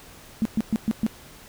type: tone bursts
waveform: sine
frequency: 220 Hz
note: A3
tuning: in tune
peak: -18 dBFS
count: 5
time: 0.42-1.065 s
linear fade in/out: 0 ms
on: 33 ms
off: 120 ms
effects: pink hiss -47 dBFS RMS until 1.48 s